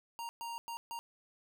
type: tone bursts at uneven times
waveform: square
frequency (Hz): 932.3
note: A#5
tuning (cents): 0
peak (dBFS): -40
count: 4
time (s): 0.19-0.29 / 0.41-0.58 / 0.68-0.77 / 0.91-0.99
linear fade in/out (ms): 0
effects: none